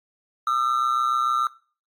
triangle ring-modulated tone, 1275 Hz, D#6, 42 cents sharp, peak -15 dBFS, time 0.47-1.47 s, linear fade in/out 2 ms, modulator 63.4 Hz, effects noise-tail reverb RT60 0.4 s tail -20 dB re dry + AAC 64 kbps

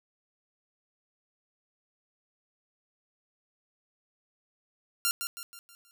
5% pulse tone with echo, 1389 Hz, F6, 10 cents flat, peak -13 dBFS, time 5.05-5.11 s, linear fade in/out 0 ms, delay 160 ms, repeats 5, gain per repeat -7 dB, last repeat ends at 5.91 s, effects none

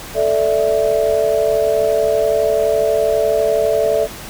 sine chord, A suspended fourth, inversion none, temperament equal, 440 / 587.3 / 659.3 Hz, A4 / D5 / E5, 0 / 0 / 0 cents, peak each -17 dBFS, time 0.14-4.08 s, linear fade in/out 50 ms, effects pink hiss -32 dBFS RMS until 4.29 s

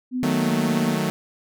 sine tone with pitch glide, 252.5 to 237 Hz, B3 to A#3, +39 to +29 cents, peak -22 dBFS, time 0.11-0.97 s, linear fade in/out 50 ms, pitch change -110 cents, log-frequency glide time 0.29-0.5 s
sawtooth chord, D# diminished, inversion none, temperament equal, 155.56 / 185 / 220 Hz, D#3 / F#3 / A3, 0 / 0 / 0 cents, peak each -22 dBFS, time 0.23-1.1 s, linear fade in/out 0 ms
effects none

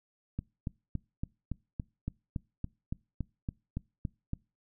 click train, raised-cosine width 5 ms, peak -21 dBFS, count 15, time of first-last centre 0.39-4.334 s, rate 3.55 Hz, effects noise-tail reverb RT60 0.3 s tail -25 dB re dry

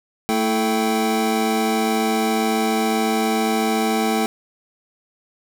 square tone cluster, 223.2 / 330.7 / 436.4 / 779 Hz, A3 / E4 / A4 / G5, +25 / +6 / -14 / -11 cents, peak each -22 / -27 / -25 / -24 dBFS, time 0.29-4.26 s, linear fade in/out 0 ms, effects none

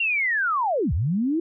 sine linear two-way sweep, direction down then up, 2794 to 63.7 to 341.9 Hz, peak -20 dBFS, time 0-1.4 s, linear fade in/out 5 ms, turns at 0.93 s, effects none

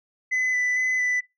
sine tone with vibrato, 2004 Hz, B6, 25 cents sharp, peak -18 dBFS, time 0.31-1.21 s, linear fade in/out 20 ms, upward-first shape square, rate 2.2 Hz, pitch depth 12 cents each way, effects noise-tail reverb RT60 0.2 s tail -22 dB re dry + tanh soft clip ceiling -20 dBFS

